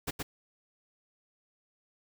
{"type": "noise with echo", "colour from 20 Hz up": "pink", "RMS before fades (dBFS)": -34, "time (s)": [0.07, 0.11], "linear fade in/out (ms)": 10, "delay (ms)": 120, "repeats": 1, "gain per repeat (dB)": -2, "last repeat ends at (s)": 0.23, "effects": []}